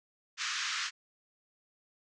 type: band-pass noise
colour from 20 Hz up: pink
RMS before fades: -35 dBFS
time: 0.37-0.91 s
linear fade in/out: 50 ms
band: 1200 to 6800 Hz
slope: 48 dB/octave
effects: none